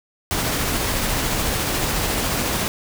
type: noise with tremolo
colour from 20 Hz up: pink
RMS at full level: -21 dBFS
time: 0.31-2.68 s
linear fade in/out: 0 ms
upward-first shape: triangle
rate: 14 Hz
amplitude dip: 25%
effects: none